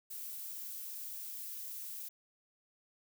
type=noise; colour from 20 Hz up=violet; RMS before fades=-44 dBFS; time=0.1-2.09 s; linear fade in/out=10 ms; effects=none